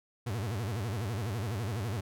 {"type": "tone with vibrato", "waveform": "40% pulse", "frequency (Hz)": 107.1, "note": "A2", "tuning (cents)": -46, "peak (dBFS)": -31, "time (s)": [0.26, 2.01], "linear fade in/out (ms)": 10, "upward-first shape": "sine", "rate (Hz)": 12, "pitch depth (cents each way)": 240, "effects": []}